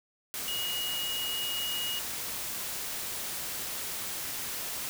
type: tone in noise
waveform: sine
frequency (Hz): 2885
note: F#7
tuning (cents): -44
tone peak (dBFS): -32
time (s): 0.48-1.99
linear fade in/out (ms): 0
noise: white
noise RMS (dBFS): -36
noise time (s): 0.34-4.89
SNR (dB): +1
effects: none